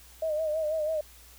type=tone with vibrato; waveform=sine; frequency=622.3 Hz; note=D#5; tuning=in tune; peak=-26 dBFS; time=0.22-1.01 s; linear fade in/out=5 ms; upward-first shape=sine; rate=6.1 Hz; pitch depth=62 cents each way; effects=added 60 Hz sine -54 dBFS peak until 1.38 s + white hiss -54 dBFS RMS until 1.38 s